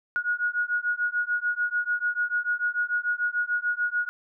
sine beating tone pair, 1445 / 1451.8 Hz, F#6 / F#6, -41 / -33 cents, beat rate 6.8 Hz, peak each -27 dBFS, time 0.16-4.09 s, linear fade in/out 0 ms, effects none

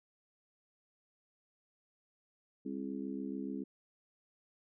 harmonic tone with a mistuned harmonic, 67 Hz, C2, 42 cents sharp, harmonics 3 / 4 / 5 / 6, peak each -42 / -40 / -45 / -48 dBFS, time 2.65-3.64 s, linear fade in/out 10 ms, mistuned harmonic 6, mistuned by +70 cents, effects none

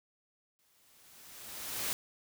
white noise with exponential growth, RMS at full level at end -33 dBFS, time 0.59-1.93 s, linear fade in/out 0 ms, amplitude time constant 290 ms, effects none

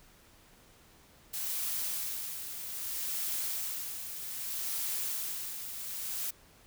blue noise with tremolo, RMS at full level -34 dBFS, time 1.33-6.31 s, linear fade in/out 10 ms, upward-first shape sine, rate 0.63 Hz, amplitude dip 55%, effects pink hiss -60 dBFS RMS until 6.66 s

